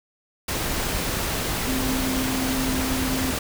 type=tone in noise; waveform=sine; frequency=260.5 Hz; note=C4; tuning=7 cents flat; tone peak=-25 dBFS; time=1.67-3.31 s; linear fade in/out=5 ms; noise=pink; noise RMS=-26 dBFS; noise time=0.48-3.39 s; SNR=-2 dB; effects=none